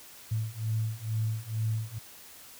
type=beating tone pair; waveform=sine; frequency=109.3 / 111.5 Hz; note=A2 / A2; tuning=-11 / +23 cents; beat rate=2.2 Hz; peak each=-32 / -31 dBFS; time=0.31-1.99 s; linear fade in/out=10 ms; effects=white hiss -50 dBFS RMS until 2.59 s